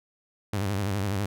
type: tone with vibrato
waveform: sawtooth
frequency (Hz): 99.7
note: G2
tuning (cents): +30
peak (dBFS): -22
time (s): 0.53-1.26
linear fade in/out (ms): 5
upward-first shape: sine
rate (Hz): 12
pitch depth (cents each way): 97
effects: none